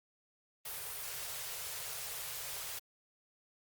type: band-stop noise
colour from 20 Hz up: white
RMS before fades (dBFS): -42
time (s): 0.65-2.79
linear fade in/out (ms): 5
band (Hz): 160 to 390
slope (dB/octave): 96
effects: Opus 32 kbps